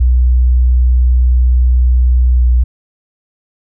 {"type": "tone with pitch glide", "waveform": "sine", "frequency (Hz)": [61.9, 60.98], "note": ["B1", "B1"], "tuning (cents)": [5, -21], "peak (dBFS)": -6, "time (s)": [0, 2.64], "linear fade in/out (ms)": 10, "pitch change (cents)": -26, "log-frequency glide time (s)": [2.36, 2.43], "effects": []}